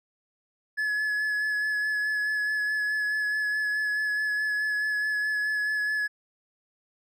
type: tone with vibrato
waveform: triangle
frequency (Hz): 1705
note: G#6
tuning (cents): +45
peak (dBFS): -23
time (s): 0.77-6.08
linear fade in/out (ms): 20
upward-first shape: sine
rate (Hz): 4.7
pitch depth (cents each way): 17
effects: none